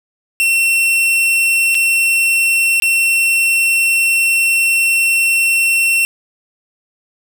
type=tone with dropouts; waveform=45% pulse; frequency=2710 Hz; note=E7; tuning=47 cents sharp; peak=-11 dBFS; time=0.4-6.05 s; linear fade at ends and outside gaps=0 ms; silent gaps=1.746-1.751 / 2.8-2.822 s; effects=none